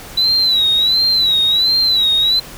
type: tone with vibrato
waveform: triangle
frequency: 3945 Hz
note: B7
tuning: 3 cents flat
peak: -8 dBFS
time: 0.17-2.4 s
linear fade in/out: 10 ms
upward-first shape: sine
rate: 1.4 Hz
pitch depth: 100 cents each way
effects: tanh soft clip ceiling -8 dBFS + pink hiss -34 dBFS RMS until 2.57 s